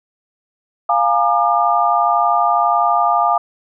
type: chord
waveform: sine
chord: Bb dominant seventh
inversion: second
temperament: equal with one note detuned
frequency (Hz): 698.5 / 830.6 / 932.3 / 1202.1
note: F5 / Ab5 / Bb5 / D6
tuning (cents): 0 / 0 / 0 / +40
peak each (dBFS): -16 / -18 / -22 / -16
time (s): 0.89-3.38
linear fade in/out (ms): 5
effects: none